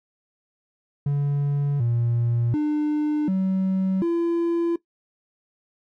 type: tone with pitch steps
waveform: triangle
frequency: 142.8 / 118.2 / 300.2 / 189.6 / 338.8 Hz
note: D3 / A#2 / D4 / F#3 / E4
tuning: -48 / +24 / +38 / +43 / +48 cents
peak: -17 dBFS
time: 1.06-4.76 s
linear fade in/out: 5 ms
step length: 740 ms
effects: noise-tail reverb RT60 0.1 s tail -19 dB re dry + tanh soft clip ceiling -13 dBFS